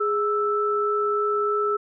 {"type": "tone pair together", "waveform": "sine", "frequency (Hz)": [415.3, 1318.5], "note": ["G#4", "E6"], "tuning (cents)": [0, 0], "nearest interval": "octave + minor sixth", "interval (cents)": 2000, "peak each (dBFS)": -23, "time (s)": [0, 1.77], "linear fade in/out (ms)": 10, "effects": []}